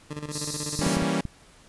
20% pulse tone with tremolo, 149.1 Hz, D3, 27 cents sharp, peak -26 dBFS, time 0.1-0.95 s, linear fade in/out 10 ms, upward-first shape square, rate 16 Hz, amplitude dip 70%
pink high-pass noise, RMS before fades -32 dBFS, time 0.3-0.99 s, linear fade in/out 50 ms, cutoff 3900 Hz, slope 96 dB/octave
clicks, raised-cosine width 5 ms, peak -19 dBFS, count 5, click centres 0.792 / 0.866 / 0.969 / 1.023 / 1.253 s
sawtooth chord, E diminished seventh, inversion none, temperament equal, 164.81 / 196 / 233.1 / 277.2 Hz, E3 / G3 / Bb3 / Db4, 0 / 0 / 0 / 0 cents, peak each -25 / -24 / -27 / -25 dBFS, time 0.81-1.21 s, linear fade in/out 5 ms
effects pink hiss -54 dBFS RMS until 1.68 s + resampled to 24000 Hz

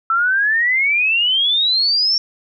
sine exponential sweep, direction up, 1318.5 to 5530 Hz, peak -13 dBFS, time 0.1-2.18 s, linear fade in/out 2 ms, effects none

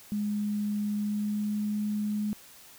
sine tone with pitch glide, 207.7 to 209.5 Hz, G#3 to G#3, 0 to +15 cents, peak -27 dBFS, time 0.12-2.33 s, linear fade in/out 0 ms, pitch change +15 cents, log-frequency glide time 0.96-1.61 s, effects white hiss -52 dBFS RMS until 2.78 s

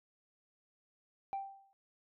sine tone with exponential decay, 784 Hz, G5, in tune, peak -31 dBFS, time 1.33-1.73 s, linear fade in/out 0 ms, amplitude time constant 86 ms, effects tanh soft clip ceiling -33 dBFS

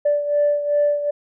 sine beating tone pair, 584 / 586.6 Hz, D5 / D5, -10 / -2 cents, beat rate 2.6 Hz, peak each -16 / -22 dBFS, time 0.05-1.11 s, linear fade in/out 10 ms, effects tanh soft clip ceiling -10 dBFS

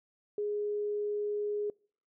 sine tone, 415.3 Hz, G#4, in tune, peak -30 dBFS, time 0.38-1.7 s, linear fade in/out 2 ms, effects noise-tail reverb RT60 0.5 s tail -26 dB re dry

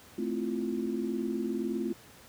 sine chord, F major seventh, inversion first, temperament equal, 220 / 261.6 / 329.6 / 349.2 Hz, A3 / C4 / E4 / F4, 0 / 0 / 0 / 0 cents, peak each -34 / -35 / -39 / -34 dBFS, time 0.18-1.93 s, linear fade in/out 5 ms, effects pink hiss -54 dBFS RMS until 2.28 s + high-pass 60 Hz 12 dB/octave

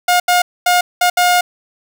sawtooth tone bursts at uneven times, 714 Hz, F5, 38 cents sharp, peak -6 dBFS, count 5, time 0.08-0.2 / 0.28-0.42 / 0.66-0.81 / 1.01-1.1 / 1.17-1.41 s, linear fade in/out 5 ms, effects none

